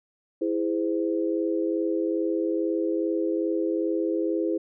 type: chord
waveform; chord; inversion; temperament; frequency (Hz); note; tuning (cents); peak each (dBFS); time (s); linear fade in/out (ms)
sine; E augmented; none; just; 329.6 / 412 / 515; E4 / G#4 / B#4; 0 / -14 / -28; -25 / -29 / -30; 0.41-4.58; 10
effects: none